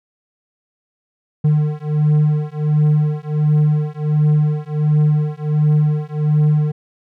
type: beating tone pair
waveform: triangle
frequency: 150.2 / 151.6 Hz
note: D3 / D#3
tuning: +39 / -45 cents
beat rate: 1.4 Hz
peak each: -14 dBFS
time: 1.44-6.72 s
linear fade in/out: 10 ms
effects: none